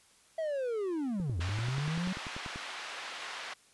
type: linear two-way sweep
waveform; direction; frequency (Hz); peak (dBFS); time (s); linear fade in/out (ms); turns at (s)
triangle; down then up; 659.3 to 80.5 to 190.3; -29; 0.38-2.13; 5; 1.38
type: click train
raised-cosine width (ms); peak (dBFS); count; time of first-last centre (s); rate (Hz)
3; -29; 15; 1.2-2.559; 10.3
type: band-pass noise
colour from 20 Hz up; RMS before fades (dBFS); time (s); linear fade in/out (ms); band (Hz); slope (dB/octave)
pink; -42; 1.4-3.54; 10; 1000 to 4000; 12
effects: white hiss -63 dBFS RMS until 3.73 s + resampled to 24000 Hz